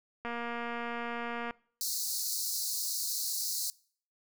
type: click train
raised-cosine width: 0.5 ms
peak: -23 dBFS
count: 298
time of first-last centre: 0.25-1.508 s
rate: 236 Hz
type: high-pass noise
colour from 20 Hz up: pink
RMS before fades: -34 dBFS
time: 1.81-3.7 s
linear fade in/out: 0 ms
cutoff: 4100 Hz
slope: 96 dB/octave
effects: noise-tail reverb RT60 0.5 s tail -23 dB re dry